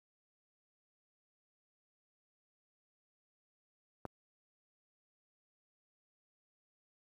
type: click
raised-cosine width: 1 ms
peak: -25 dBFS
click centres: 4.053 s
effects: high-pass 60 Hz 12 dB/octave + 10-bit